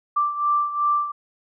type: beating tone pair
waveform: sine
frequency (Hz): 1174.7 / 1177.4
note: D6 / D6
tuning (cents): 0 / +4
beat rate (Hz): 2.7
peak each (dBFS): -20 / -25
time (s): 0.16-1.12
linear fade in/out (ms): 10
effects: none